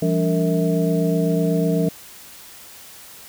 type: tone cluster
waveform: sine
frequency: 170.2 / 198.2 / 287.7 / 459.1 / 647 Hz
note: F3 / G3 / D4 / A#4 / E5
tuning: -44 / +19 / -36 / -26 / -32 cents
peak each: -19 / -27 / -24 / -23 / -27 dBFS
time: 0.02-1.89 s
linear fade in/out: 5 ms
effects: white hiss -42 dBFS RMS until 3.28 s